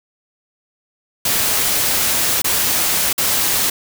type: noise with dropouts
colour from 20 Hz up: white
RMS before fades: -17 dBFS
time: 1.25-3.7 s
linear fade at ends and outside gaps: 5 ms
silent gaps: 2.42-2.443 / 3.13-3.179 s
effects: none